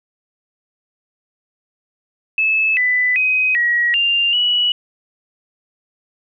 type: tone with pitch steps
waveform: sine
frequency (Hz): 2606 / 1994 / 2518 / 1908 / 2793 / 2936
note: E7 / B6 / D#7 / A#6 / F7 / F#7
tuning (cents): -20 / +16 / +20 / +40 / -1 / -14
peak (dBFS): -13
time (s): 2.38-4.72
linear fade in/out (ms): 2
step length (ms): 390
effects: none